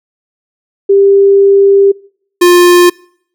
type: tone pair in turn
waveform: sine / square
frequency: 396.1 / 352.9 Hz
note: G4 / F4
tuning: +18 / +18 cents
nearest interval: major second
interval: 200 cents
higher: first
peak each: -3 dBFS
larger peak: neither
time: 0.89-1.92 / 2.41-2.9 s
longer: first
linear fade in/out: 10 ms
effects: noise-tail reverb RT60 0.6 s tail -25 dB re dry